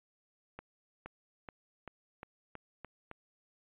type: accelerating click train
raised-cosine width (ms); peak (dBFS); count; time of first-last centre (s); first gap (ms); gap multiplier
0.5; -29; 8; 0.59-3.114; 470; 0.91
effects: resampled to 8000 Hz